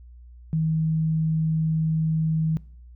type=tone; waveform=sine; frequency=159.1 Hz; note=D#3; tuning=39 cents sharp; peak=-20 dBFS; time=0.53-2.57 s; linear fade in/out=0 ms; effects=noise-tail reverb RT60 0.6 s tail -22 dB re dry + added 60 Hz sine -43 dBFS peak until 2.95 s